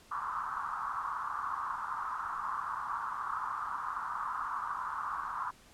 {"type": "band-pass noise", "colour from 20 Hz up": "pink", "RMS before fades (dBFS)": -37, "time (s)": [0.11, 5.51], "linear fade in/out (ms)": 10, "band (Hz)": [1000, 1300], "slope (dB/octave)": 48, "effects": ["pink hiss -59 dBFS RMS until 5.73 s", "low-pass 11000 Hz 12 dB/octave"]}